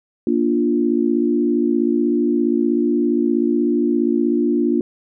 sine chord, Bb major, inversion none, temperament equal with one note detuned, 236.9 / 293.7 / 349.2 Hz, Bb3 / D4 / F4, +28 / 0 / 0 cents, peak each -19 dBFS, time 0.27-4.81 s, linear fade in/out 2 ms, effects none

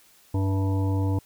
harmonic tone with a mistuned harmonic, 97 Hz, G2, 18 cents flat, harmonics 1 / 3 / 5 / 7 / 9 / 10, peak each -22 / -29 / -36 / -42 / -39 / -42 dBFS, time 0.34-1.19 s, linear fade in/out 5 ms, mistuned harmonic 7, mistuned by -59 cents, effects white hiss -57 dBFS RMS until 1.25 s

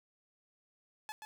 sawtooth tone with echo, 860 Hz, A5, 40 cents flat, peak -37 dBFS, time 1.09-1.12 s, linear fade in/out 0 ms, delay 130 ms, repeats 1, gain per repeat -5 dB, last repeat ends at 1.25 s, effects none

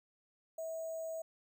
sine tone with sample-and-hold, 648 Hz, E5, 30 cents flat, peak -38 dBFS, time 0.58-1.22 s, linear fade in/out 5 ms, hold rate 7350 Hz, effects none

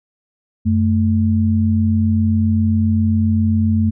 sine tone pair together, 92.5 / 220 Hz, F#2 / A3, 0 / 0 cents, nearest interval octave + minor third, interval 1500 cents, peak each -15 dBFS, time 0.65-3.91 s, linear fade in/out 20 ms, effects none

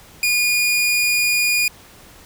sawtooth tone, 2440 Hz, D#7, 34 cents flat, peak -12 dBFS, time 0.23-1.68 s, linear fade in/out 2 ms, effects pink hiss -45 dBFS RMS until 2.25 s

